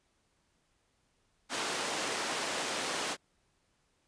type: band-pass noise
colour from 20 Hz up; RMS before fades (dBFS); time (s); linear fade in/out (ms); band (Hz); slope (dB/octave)
pink; -35; 1.49-3.17; 50; 380 to 8600; 12
effects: pink hiss -74 dBFS RMS until 4.07 s + resampled to 22050 Hz